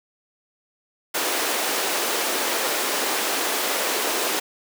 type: high-pass noise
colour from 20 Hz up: pink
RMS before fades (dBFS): -24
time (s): 1.14-4.4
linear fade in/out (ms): 10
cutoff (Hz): 330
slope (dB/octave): 24
effects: none